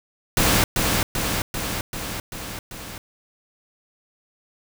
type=noise with echo; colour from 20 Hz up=pink; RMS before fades=-18 dBFS; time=0.37-0.64 s; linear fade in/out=2 ms; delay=390 ms; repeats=6; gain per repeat=-3 dB; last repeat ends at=2.98 s; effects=none